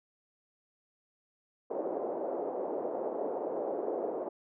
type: band-pass noise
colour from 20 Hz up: pink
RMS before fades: -35 dBFS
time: 1.7-4.29 s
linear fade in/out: 10 ms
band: 370 to 660 Hz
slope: 24 dB/octave
effects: none